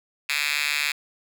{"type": "tone with high-pass filter", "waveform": "5% pulse", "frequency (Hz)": 146.83, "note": "D3", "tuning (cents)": 0, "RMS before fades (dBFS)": -25, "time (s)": [0.29, 0.92], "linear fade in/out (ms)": 5, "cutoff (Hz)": 2600, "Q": 6.5, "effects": []}